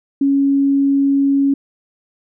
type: tone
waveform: sine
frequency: 277.2 Hz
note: C#4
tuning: in tune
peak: -11 dBFS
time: 0.21-1.54 s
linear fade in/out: 5 ms
effects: none